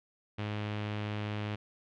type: tone with low-pass filter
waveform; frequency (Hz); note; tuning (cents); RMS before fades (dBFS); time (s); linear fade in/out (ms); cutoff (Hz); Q
sawtooth; 105; G#2; +19; -36; 0.38-1.56; 10; 3000; 1.9
effects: none